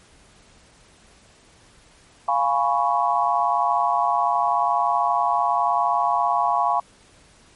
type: chord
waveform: sine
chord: C# dominant seventh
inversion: first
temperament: equal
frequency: 698.5 / 830.6 / 987.8 / 1108.7 Hz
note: E#5 / G#5 / B5 / C#6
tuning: 0 / 0 / 0 / 0 cents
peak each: -23 dBFS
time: 2.28-6.8 s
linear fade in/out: 5 ms
effects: pink hiss -53 dBFS RMS until 7.55 s + MP3 48 kbps